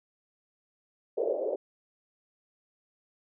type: band-pass noise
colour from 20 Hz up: white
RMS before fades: -30 dBFS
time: 1.17-1.56 s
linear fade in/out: 10 ms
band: 390 to 580 Hz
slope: 48 dB/octave
effects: none